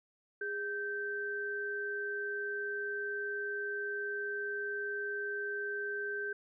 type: tone pair together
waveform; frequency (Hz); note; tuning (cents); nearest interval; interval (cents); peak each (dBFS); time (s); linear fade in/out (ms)
sine; 410.6 / 1555; G#4 / G6; -20 / -14; octave + major seventh; 2306; -39 / -36; 0.41-6.33; 5
effects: none